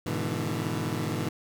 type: chord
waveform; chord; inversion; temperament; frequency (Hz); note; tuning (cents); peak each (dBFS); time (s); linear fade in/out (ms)
20% pulse; E dominant seventh; first; equal with one note detuned; 103.83 / 123.47 / 150 / 164.81; G#2 / B2 / D3 / E3; 0 / 0 / +37 / 0; -29; 0.06-1.29; 5
effects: none